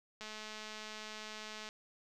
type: click train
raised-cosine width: 0.2 ms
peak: -29 dBFS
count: 319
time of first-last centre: 0.21-1.689 s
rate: 215 Hz
effects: none